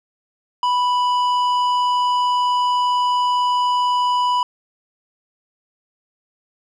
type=tone with tanh clipping; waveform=sine; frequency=987.8 Hz; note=B5; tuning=in tune; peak=-17 dBFS; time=0.63-4.43 s; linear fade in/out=2 ms; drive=10 dB; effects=none